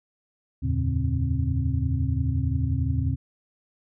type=tone cluster; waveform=sine; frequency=78.7 / 90.1 / 113.3 / 139.1 / 264.7 Hz; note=D#2 / F#2 / A#2 / C#3 / C4; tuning=+20 / -45 / -49 / +6 / +20 cents; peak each=-26 / -30 / -27 / -29 / -32 dBFS; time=0.62-3.16 s; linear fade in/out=20 ms; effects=none